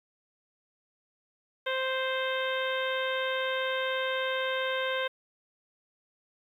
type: harmonic tone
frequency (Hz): 523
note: C5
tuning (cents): -1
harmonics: 1 / 2 / 3 / 4 / 5 / 6 / 7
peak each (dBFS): -31 / -36 / -34 / -38 / -41 / -39 / -40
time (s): 1.66-5.08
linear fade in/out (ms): 10
effects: 10-bit